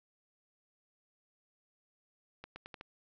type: accelerating click train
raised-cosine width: 0.3 ms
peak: -29 dBFS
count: 5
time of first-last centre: 2.44-2.811 s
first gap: 120 ms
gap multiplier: 0.83
effects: low-pass 5000 Hz 12 dB/octave